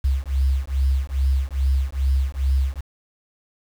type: beating tone pair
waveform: sine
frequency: 66 / 68.4 Hz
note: C2 / C#2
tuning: +16 / -23 cents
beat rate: 2.4 Hz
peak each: -20 dBFS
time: 0.04-2.81 s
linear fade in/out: 10 ms
effects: tanh soft clip ceiling -11 dBFS + 7-bit